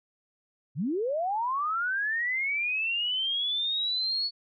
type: linear sweep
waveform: sine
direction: up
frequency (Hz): 115.7 to 4435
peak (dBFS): -26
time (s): 0.75-4.31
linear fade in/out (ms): 50
effects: none